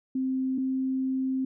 sine tone pair in turn, 261.6 / 262.6 Hz, C4 / C4, 0 / +6 cents, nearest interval unison, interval 6 cents, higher second, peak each -25 dBFS, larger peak neither, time 0.15-0.58 / 0.58-1.45 s, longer second, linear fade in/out 5 ms, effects none

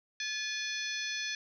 harmonic tone with a mistuned harmonic, 862 Hz, A5, 36 cents flat, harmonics 2 / 3 / 4 / 5 / 6 / 7, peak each -38 / -40 / -41 / -42 / -43 / -43 dBFS, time 0.2-1.35 s, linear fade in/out 2 ms, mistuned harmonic 3, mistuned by -88 cents, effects none

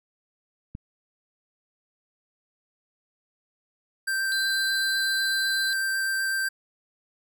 click, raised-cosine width 5 ms, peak -23 dBFS, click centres 0.751 s
square tone with vibrato, 1568 Hz, G6, in tune, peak -25 dBFS, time 4.07-6.49 s, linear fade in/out 10 ms, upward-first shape sine, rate 8 Hz, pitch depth 9 cents each way
sine tone, 4057 Hz, B7, 46 cents sharp, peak -28 dBFS, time 4.32-5.73 s, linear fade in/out 0 ms
effects none

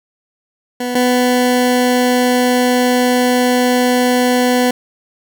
20% pulse tone pair in turn, 247 / 248.7 Hz, B3 / B3, 0 / +12 cents, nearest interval unison, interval 12 cents, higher second, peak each -13 / -6 dBFS, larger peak second, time 0.8-0.95 / 0.95-4.71 s, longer second, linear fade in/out 5 ms, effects none

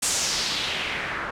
white noise with low-pass filter sweep, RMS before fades -27 dBFS, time 0.02-1.31 s, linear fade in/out 10 ms, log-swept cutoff 8500 to 1400 Hz, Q 2.2, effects none

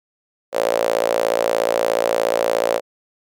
sawtooth tone with high-pass filter, 56.9 Hz, A#1, 41 cents flat, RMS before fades -19 dBFS, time 0.52-2.81 s, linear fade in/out 50 ms, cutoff 540 Hz, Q 6.2, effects none

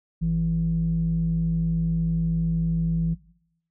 sine tone pair together, 51.99 / 164.81 Hz, G#1 / E3, +3 / 0 cents, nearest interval octave + minor sixth, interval 1997 cents, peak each -27 / -21 dBFS, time 0.21-3.15 s, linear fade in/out 20 ms, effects noise-tail reverb RT60 0.7 s tail -19 dB re dry + tanh soft clip ceiling -15 dBFS

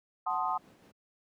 sine chord, F# diminished seventh, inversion none, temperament equal, 740 / 880 / 1046.5 / 1244.5 Hz, F#5 / A5 / C6 / Eb6, 0 / 0 / 0 / 0 cents, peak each -34 dBFS, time 0.26-0.58 s, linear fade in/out 10 ms
brown noise with tremolo, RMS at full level -49 dBFS, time 0.29-0.92 s, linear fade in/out 10 ms, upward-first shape sine, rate 5.7 Hz, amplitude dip 35%
effects high-pass 200 Hz 12 dB/octave

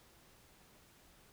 silence, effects pink hiss -64 dBFS RMS until 1.32 s

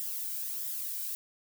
violet noise with flanger, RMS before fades -36 dBFS, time 0-1.15 s, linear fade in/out 0 ms, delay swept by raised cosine 0.57 to 1.32 ms, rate 1.5 Hz, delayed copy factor +0.5, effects none

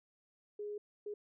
sine tone bursts at uneven times, 415.3 Hz, G#4, in tune, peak -39 dBFS, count 2, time 0.59-0.78 / 1.06-1.14 s, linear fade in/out 5 ms, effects none

